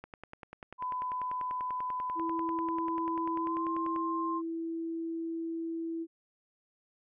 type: click train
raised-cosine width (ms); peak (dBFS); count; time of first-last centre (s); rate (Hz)
0.5; -29; 41; 0.04-3.962; 10.2
type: tone with pitch glide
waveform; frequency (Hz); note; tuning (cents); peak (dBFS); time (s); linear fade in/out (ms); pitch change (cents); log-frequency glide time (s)
sine; 1004 to 1051.5; B5 to C6; +28 to +8; -32; 0.78-4.42; 50; +80; 3.37-3.68
type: tone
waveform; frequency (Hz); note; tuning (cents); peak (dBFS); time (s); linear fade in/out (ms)
sine; 329.6; E4; 0; -33; 2.15-6.07; 50
effects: none